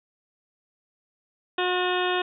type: harmonic tone with a mistuned harmonic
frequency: 362.4 Hz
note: F#4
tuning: 36 cents flat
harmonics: 1 / 2 / 3 / 4 / 5 / 7 / 8 / 9 / 10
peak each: -26 / -29 / -31 / -32 / -33 / -34 / -35 / -36 / -36 dBFS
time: 1.58-2.22 s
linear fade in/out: 5 ms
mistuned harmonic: 3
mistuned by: -16 cents
effects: none